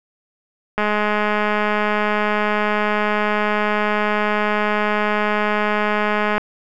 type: click train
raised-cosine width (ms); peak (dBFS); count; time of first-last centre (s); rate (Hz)
0.5; -5; 1177; 0.78-6.38; 210
effects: none